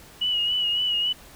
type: tone with vibrato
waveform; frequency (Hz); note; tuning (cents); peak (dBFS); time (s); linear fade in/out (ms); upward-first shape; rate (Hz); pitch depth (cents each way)
sine; 2918; F#7; -25; -21; 0.21-1.13; 10; sine; 3.6; 40
effects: pink hiss -48 dBFS RMS until 1.35 s